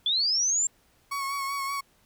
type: linear sweep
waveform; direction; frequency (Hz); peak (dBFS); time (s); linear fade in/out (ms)
sine; up; 3381 to 7459; -22; 0.06-0.67; 2
type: tone with vibrato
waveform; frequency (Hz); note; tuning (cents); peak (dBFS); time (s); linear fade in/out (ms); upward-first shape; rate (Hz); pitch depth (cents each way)
35% pulse; 1108.7; C#6; 0; -27; 1.11-1.81; 10; sine; 5.2; 30
effects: pink hiss -64 dBFS RMS until 2.05 s